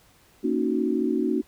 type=chord; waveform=sine; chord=D# minor seventh; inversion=second; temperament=equal; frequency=233.1 / 277.2 / 311.1 / 370 Hz; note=A#3 / C#4 / D#4 / F#4; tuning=0 / 0 / 0 / 0 cents; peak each=-27 dBFS; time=0.43-1.42 s; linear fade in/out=20 ms; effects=pink hiss -58 dBFS RMS until 1.47 s